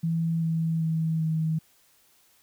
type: tone with pitch steps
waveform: sine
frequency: 164.81 / 162.92 / 161.05 / 159.2 Hz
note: E3 / E3 / E3 / D#3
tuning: 0 / -20 / -40 / +40 cents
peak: -23 dBFS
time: 0.03-1.59 s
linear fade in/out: 10 ms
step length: 390 ms
effects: white hiss -62 dBFS RMS until 2.42 s